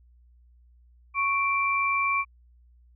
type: tone pair together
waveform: sine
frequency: 1107.9 / 2349 Hz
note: C#6 / D7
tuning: -1 / 0 cents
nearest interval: octave + minor second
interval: 1301 cents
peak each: -25 dBFS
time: 1.14-2.25 s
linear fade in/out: 50 ms
effects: added 60 Hz sine -54 dBFS peak until 2.95 s